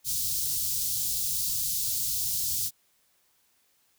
white band-stop noise, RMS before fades -29 dBFS, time 0.04-2.71 s, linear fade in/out 50 ms, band 150 to 4200 Hz, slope 24 dB/octave, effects white hiss -68 dBFS RMS until 3.98 s

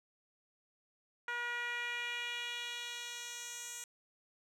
10% pulse tone with band-pass filter sweep, 479.7 Hz, A#4, 50 cents sharp, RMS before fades -41 dBFS, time 1.28-3.84 s, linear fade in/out 2 ms, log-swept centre 1500 to 7500 Hz, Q 1.7, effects none

